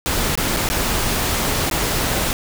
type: noise with dropouts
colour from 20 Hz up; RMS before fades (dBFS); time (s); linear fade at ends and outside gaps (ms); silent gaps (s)
pink; -20; 0.06-2.33; 0; 0.354-0.375 / 0.564-0.569 / 0.689-0.7 / 1.699-1.712
effects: none